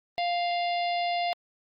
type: harmonic tone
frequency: 698.5 Hz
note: F5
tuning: in tune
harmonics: 1 / 3 / 4 / 5 / 6 / 7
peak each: -26 / -36 / -38 / -40 / -42 / -43 dBFS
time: 0.18-1.33 s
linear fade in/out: 0 ms
effects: Opus 32 kbps